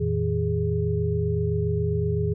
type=tone cluster; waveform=sine; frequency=85.7 / 113.3 / 159.4 / 413.8 Hz; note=F2 / A#2 / D#3 / G#4; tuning=-32 / -49 / +42 / -6 cents; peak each=-27 dBFS; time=0-2.34 s; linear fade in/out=10 ms; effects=none